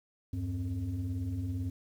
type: tone cluster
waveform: sine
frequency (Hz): 79.2 / 97.1 / 263.1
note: D#2 / G2 / C4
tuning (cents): +31 / -16 / +10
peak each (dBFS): -39 / -32 / -37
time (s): 0.33-1.7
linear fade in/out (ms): 5
effects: tanh soft clip ceiling -27 dBFS + 10-bit